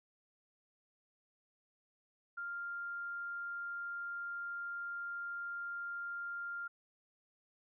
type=tone; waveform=sine; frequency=1396.9 Hz; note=F6; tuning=in tune; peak=-39 dBFS; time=2.37-6.68 s; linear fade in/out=10 ms; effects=none